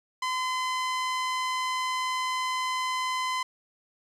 sawtooth tone, 1023 Hz, C6, 39 cents flat, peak -23 dBFS, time 0.22-3.43 s, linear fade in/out 5 ms, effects low-pass 7000 Hz 12 dB/octave + 10-bit

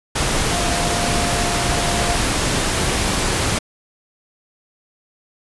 sine tone in noise, 698.5 Hz, F5, in tune, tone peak -25 dBFS, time 0.51-2.17 s, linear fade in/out 10 ms, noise pink, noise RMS -19 dBFS, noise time 0.15-3.59 s, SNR -9 dB, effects resampled to 24000 Hz

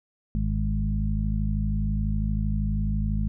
harmonic tone with a mistuned harmonic, 52.4 Hz, G#1, 16 cents sharp, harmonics 1 / 2 / 3 / 4, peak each -25 / -30 / -31 / -30 dBFS, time 0.35-3.28 s, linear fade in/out 0 ms, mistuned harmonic 1, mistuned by -34 cents, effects none

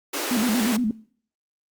pink high-pass noise, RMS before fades -28 dBFS, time 0.13-0.77 s, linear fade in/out 10 ms, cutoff 270 Hz, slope 96 dB/octave
sine tone with vibrato, 230.5 Hz, A#3, 19 cents flat, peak -20 dBFS, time 0.31-0.91 s, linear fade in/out 2 ms, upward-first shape square, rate 8.5 Hz, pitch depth 130 cents each way
effects noise-tail reverb RT60 0.5 s tail -20 dB re dry + Opus 48 kbps

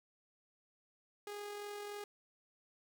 sawtooth tone with amplitude modulation, 411.6 Hz, G#4, 16 cents flat, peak -38 dBFS, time 1.27-2.04 s, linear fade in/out 2 ms, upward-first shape sine, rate 43.5 Hz, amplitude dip 30%, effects none

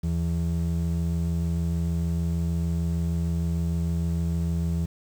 triangle ring-modulated tone, 123.47 Hz, B2, in tune, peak -18 dBFS, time 0.03-4.86 s, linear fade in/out 10 ms, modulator 43.3 Hz, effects 8-bit

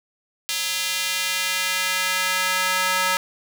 square tone with high-pass filter sweep, 185 Hz, F#3, in tune, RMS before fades -23 dBFS, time 0.49-3.17 s, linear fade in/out 0 ms, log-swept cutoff 3200 to 1200 Hz, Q 1.1, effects none

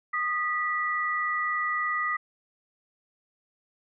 sine tone pair together, 1235.3 / 1956 Hz, D#6 / B6, -13 / -17 cents, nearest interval minor sixth, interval 796 cents, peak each -28 dBFS, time 0.13-2.17 s, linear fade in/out 10 ms, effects none

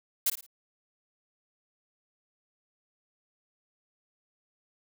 blue noise with echo, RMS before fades -25 dBFS, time 0.26-0.3 s, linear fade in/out 5 ms, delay 55 ms, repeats 3, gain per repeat -10 dB, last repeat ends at 0.465 s, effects none

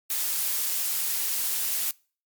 blue noise, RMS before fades -27 dBFS, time 0.1-1.91 s, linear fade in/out 2 ms, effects noise-tail reverb RT60 0.4 s tail -25 dB re dry + MP3 96 kbps

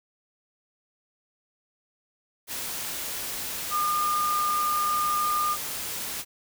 sine tone in noise, 1211 Hz, D#6, 47 cents flat, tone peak -23 dBFS, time 3.7-5.57 s, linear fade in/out 50 ms, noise white, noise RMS -33 dBFS, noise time 2.47-6.25 s, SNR +7 dB, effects none

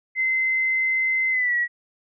sine tone with pitch glide, 2062 to 1923.9 Hz, C7 to B6, -26 to -46 cents, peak -19 dBFS, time 0.15-1.68 s, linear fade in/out 50 ms, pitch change -120 cents, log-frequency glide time 1.31-1.55 s, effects none

